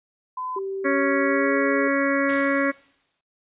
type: tone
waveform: sine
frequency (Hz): 1015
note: B5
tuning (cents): +47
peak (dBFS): -27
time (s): 0.37-0.59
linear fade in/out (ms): 5
type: tone with pitch glide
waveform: sine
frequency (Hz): 388.1 to 413.6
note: G4 to G#4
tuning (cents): -17 to -7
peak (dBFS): -26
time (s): 0.56-1.88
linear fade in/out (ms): 5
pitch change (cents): +110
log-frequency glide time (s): 1.23-1.56
type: harmonic tone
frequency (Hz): 277.6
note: C#4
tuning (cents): +3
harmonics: 1 / 2 / 4 / 5 / 6 / 7 / 8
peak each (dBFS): -23 / -24 / -29 / -31 / -28 / -29 / -32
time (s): 0.84-2.72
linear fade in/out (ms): 20
type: noise with exponential decay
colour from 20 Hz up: white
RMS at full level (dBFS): -33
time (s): 2.29-3.21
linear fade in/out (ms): 1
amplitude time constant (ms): 200
effects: noise-tail reverb RT60 0.5 s tail -23 dB re dry + resampled to 8000 Hz